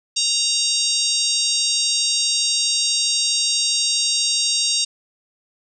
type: harmonic tone with a mistuned harmonic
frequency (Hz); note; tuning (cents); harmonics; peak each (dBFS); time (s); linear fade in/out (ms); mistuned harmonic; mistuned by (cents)
932.3; A#5; 0; 3 / 4 / 5 / 6 / 7 / 8 / 9; -28 / -23 / -23 / -24 / -26 / -29 / -27; 0.16-4.85; 10; 9; +17
effects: none